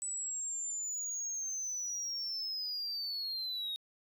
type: linear sweep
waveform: sine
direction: down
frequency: 7950 to 3729 Hz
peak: -33 dBFS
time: 0.02-3.76 s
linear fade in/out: 0 ms
effects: tanh soft clip ceiling -34 dBFS